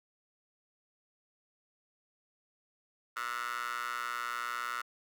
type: tone with high-pass filter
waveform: 15% pulse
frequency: 120.4 Hz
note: B2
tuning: 44 cents flat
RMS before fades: -37 dBFS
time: 3.16-4.82 s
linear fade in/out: 10 ms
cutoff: 1400 Hz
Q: 6.6
effects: none